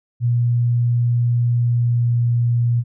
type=tone with pitch glide; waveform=sine; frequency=120 to 119.24 Hz; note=B2 to A#2; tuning=-49 to +40 cents; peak=-14 dBFS; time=0.2-2.84 s; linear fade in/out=50 ms; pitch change=-11 cents; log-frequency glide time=1.52-2.23 s; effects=none